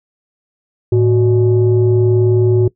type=tone pair together; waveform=sine; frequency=110 / 368.5 Hz; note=A2 / F#4; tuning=0 / -7 cents; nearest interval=octave + major sixth; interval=2093 cents; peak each=-10 dBFS; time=0.92-2.68 s; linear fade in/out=5 ms; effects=noise-tail reverb RT60 0.1 s tail -21 dB re dry + tanh soft clip ceiling -4 dBFS